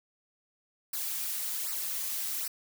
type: noise with flanger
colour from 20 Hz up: blue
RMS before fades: -34 dBFS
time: 0.93-2.48 s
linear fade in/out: 5 ms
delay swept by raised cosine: 0.29 to 6.19 ms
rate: 1.3 Hz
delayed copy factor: -0.8
effects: none